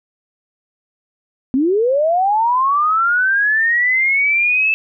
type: linear sweep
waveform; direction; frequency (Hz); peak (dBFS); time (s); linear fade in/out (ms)
sine; up; 246.9 to 2637; -12; 1.54-4.74; 0
effects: none